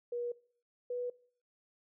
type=tone pair in turn; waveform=sine; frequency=480.7 / 490.8 Hz; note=B4 / B4; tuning=-47 / -11 cents; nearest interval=unison; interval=36 cents; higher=second; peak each=-34 / -34 dBFS; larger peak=neither; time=0.12-0.32 / 0.9-1.1 s; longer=neither; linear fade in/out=5 ms; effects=noise-tail reverb RT60 0.5 s tail -21 dB re dry